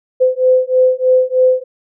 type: beating tone pair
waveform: sine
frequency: 510 / 513.2 Hz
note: C5 / C5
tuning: -44 / -34 cents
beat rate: 3.2 Hz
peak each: -12 dBFS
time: 0.2-1.64 s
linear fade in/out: 20 ms
effects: none